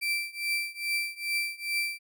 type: tone with tremolo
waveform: 35% pulse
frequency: 2341 Hz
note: D7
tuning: 6 cents flat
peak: -23 dBFS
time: 0.01-1.99 s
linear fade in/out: 20 ms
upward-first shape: triangle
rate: 2.4 Hz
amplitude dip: 95%
effects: none